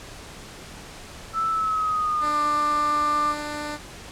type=tone with pitch glide; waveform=sine; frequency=1318.5 to 1188.3 Hz; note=E6 to D6; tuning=0 to +20 cents; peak=-21 dBFS; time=1.33-3.35 s; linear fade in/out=50 ms; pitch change=-180 cents; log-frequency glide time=1.5-2.41 s
type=tone; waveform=10% pulse; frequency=297.1 Hz; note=D4; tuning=20 cents sharp; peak=-21 dBFS; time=2.2-3.79 s; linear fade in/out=50 ms
effects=pink hiss -41 dBFS RMS until 4.11 s + low-pass 9000 Hz 12 dB/octave